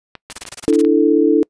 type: clicks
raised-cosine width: 0.3 ms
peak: -16 dBFS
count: 9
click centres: 0.153 / 0.3 / 0.365 / 0.419 / 0.453 / 0.525 / 0.639 / 0.728 / 0.849 s
type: noise bursts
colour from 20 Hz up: white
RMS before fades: -30 dBFS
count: 10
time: 0.3-0.816 s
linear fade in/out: 5 ms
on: 30 ms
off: 24 ms
type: chord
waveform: sine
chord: D suspended second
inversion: none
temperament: just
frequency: 293.7 / 330.4 / 440.5 Hz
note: D4 / E4 / A4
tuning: 0 / +4 / +2 cents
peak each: -14 dBFS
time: 0.68-1.43 s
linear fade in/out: 0 ms
effects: noise-tail reverb RT60 0.1 s tail -26 dB re dry + resampled to 22050 Hz